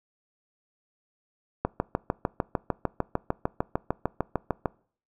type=click train; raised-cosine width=1 ms; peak=-10 dBFS; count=21; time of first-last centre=1.65-4.658 s; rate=6.65 Hz; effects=noise-tail reverb RT60 0.5 s tail -25 dB re dry